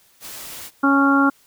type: noise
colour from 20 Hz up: white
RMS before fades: -35 dBFS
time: 0.2-0.71 s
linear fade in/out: 50 ms
type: harmonic tone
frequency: 277.2 Hz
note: C#4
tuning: in tune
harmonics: 1 / 2 / 3 / 4 / 5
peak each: -15 / -27 / -24 / -22 / -18 dBFS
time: 0.83-1.3 s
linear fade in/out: 10 ms
effects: white hiss -56 dBFS RMS until 1.46 s